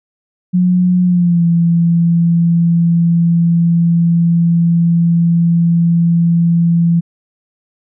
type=tone with pitch glide; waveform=sine; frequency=180.2 to 169.11 Hz; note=F#3 to E3; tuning=-45 to +45 cents; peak=-8 dBFS; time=0.53-7.01 s; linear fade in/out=20 ms; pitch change=-110 cents; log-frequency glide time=1.04-1.44 s; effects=none